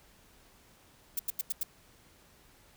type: noise bursts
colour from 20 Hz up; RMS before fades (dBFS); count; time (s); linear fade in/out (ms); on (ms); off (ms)
violet; -31; 5; 1.17-1.633; 5; 23; 87
effects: pink hiss -61 dBFS RMS until 2.76 s